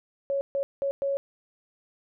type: tone bursts at uneven times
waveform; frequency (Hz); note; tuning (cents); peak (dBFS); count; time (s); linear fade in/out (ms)
sine; 554.4; C#5; 0; -24; 4; 0.3-0.41 / 0.55-0.63 / 0.82-0.91 / 1.02-1.17; 0
effects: none